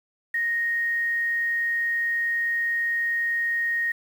sine tone with quantisation, 1864.7 Hz, A#6, in tune, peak -22 dBFS, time 0.34-3.92 s, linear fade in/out 5 ms, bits 8, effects none

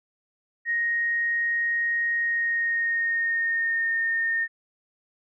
sine tone with pitch glide, 1870 to 1830.5 Hz, A#6 to A#6, +5 to -32 cents, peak -22 dBFS, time 0.65-4.48 s, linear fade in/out 50 ms, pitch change -37 cents, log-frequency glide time 2.15-3.95 s, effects none

